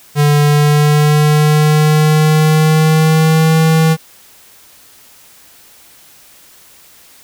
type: tone with pitch glide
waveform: square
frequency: 146.83 to 160.12 Hz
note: D3 to D#3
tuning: 0 to +50 cents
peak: -8 dBFS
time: 0.15-3.97 s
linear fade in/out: 50 ms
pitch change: +150 cents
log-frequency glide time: 0.41-3.58 s
effects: white hiss -43 dBFS RMS until 7.23 s